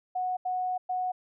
sine tone bursts at uneven times, 735 Hz, F#5, 12 cents flat, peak -27 dBFS, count 3, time 0.15-0.37 / 0.45-0.78 / 0.89-1.12 s, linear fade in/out 10 ms, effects none

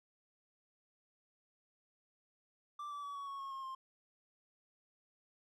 triangle tone with pitch steps, 1174.7 / 1157.2 / 1139.9 / 1122.9 / 1106.2 / 1089.7 / 1073.5 / 1057.5 Hz, D6 / D6 / C#6 / C#6 / C#6 / C#6 / C6 / C6, 0 / -26 / +48 / +22 / -4 / -30 / +44 / +18 cents, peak -40 dBFS, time 2.79-3.75 s, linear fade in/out 5 ms, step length 120 ms, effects none

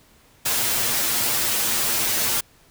white noise with comb filter, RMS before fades -22 dBFS, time 0.45-2.41 s, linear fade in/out 10 ms, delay 8.6 ms, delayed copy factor +0.95, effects pink hiss -55 dBFS RMS until 2.7 s

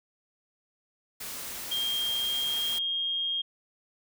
white noise, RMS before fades -38 dBFS, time 1.2-2.79 s, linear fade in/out 10 ms
sine tone with pitch glide, 3210 to 3236 Hz, G7 to G#7, +40 to -46 cents, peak -27 dBFS, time 1.71-3.42 s, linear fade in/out 10 ms, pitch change +14 cents, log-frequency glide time 2.16-2.78 s
effects none

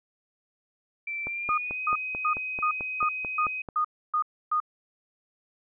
sine tone with pitch glide, 2338 to 2520 Hz, D7 to D#7, -8 to +21 cents, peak -30 dBFS, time 1.07-3.62 s, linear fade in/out 5 ms, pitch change +129 cents, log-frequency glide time 1.23-1.81 s
click train, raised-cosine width 1 ms, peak -23 dBFS, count 12, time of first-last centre 1.27-3.688 s, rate 4.55 Hz
sine tone bursts, 1231 Hz, D#6, 19 cents flat, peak -22 dBFS, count 9, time 1.49-4.602 s, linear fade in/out 5 ms, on 88 ms, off 290 ms
effects none

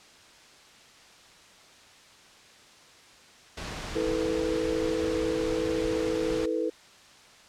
pink noise, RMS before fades -36 dBFS, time 3.57-6.46 s, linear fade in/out 5 ms
sine chord, E suspended fourth, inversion none, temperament equal with one note detuned, 325.1 / 440 / 493.9 Hz, E4 / A4 / B4, -24 / 0 / 0 cents, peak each -30 dBFS, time 3.95-6.7 s, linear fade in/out 10 ms
effects white hiss -53 dBFS RMS until 7.48 s + low-pass 6000 Hz 12 dB/octave

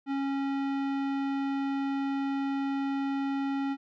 sine tone with tanh clipping, 275 Hz, C#4, 14 cents flat, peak -30 dBFS, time 0.06-3.77 s, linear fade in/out 50 ms, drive 18 dB, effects none

